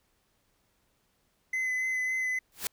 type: tone with vibrato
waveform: triangle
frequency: 2031 Hz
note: B6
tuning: 48 cents sharp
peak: -26 dBFS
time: 1.53-2.39 s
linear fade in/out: 5 ms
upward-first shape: sine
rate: 3.6 Hz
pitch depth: 16 cents each way
type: noise with exponential growth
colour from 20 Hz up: white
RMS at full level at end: -27 dBFS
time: 2.52-2.67 s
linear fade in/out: 1 ms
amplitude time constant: 31 ms
effects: pink hiss -72 dBFS RMS until 2.72 s